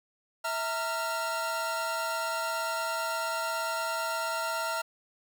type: tone cluster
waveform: 45% pulse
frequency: 653 / 919 / 1383 Hz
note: E5 / A#5 / F6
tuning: -17 / -25 / -17 cents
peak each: -35 / -35 / -33 dBFS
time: 0.44-4.82 s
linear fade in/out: 10 ms
effects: none